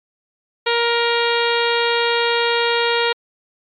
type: harmonic tone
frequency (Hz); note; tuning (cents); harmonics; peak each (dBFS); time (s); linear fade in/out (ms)
470; A#4; +14; 1 / 2 / 3 / 4 / 5 / 6 / 7 / 8 / 9; -19 / -22 / -24 / -25 / -26 / -27 / -27 / -28 / -29; 0.66-3.13; 10
effects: MP3 64 kbps